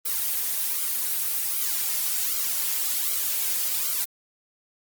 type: noise with flanger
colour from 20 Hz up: blue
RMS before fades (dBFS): -26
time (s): 0.05-4.05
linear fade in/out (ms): 10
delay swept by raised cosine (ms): 1.1 to 3.6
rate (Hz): 1.3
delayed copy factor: -1
effects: Opus 24 kbps